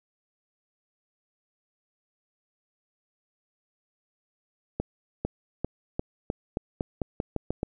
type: accelerating click train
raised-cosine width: 2 ms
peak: -14 dBFS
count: 12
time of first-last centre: 4.8-7.631 s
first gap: 450 ms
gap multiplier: 0.88
effects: none